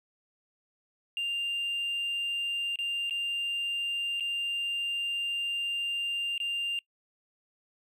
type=tone with dropouts; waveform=triangle; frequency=2794 Hz; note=F7; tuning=in tune; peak=-26 dBFS; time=1.17-6.79 s; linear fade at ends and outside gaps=1 ms; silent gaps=2.758-2.788 / 3.097-3.108 / 4.199-4.206 / 6.379-6.401 s; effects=noise-tail reverb RT60 0.1 s tail -26 dB re dry + tanh soft clip ceiling -25 dBFS